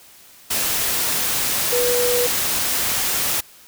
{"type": "tone in noise", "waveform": "sine", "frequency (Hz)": 488.8, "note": "B4", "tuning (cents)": -18, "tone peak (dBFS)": -18, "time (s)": [1.72, 2.27], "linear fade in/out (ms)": 10, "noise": "white", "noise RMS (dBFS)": -21, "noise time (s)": [0.5, 3.41], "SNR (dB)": 0, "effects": ["white hiss -47 dBFS RMS until 3.67 s"]}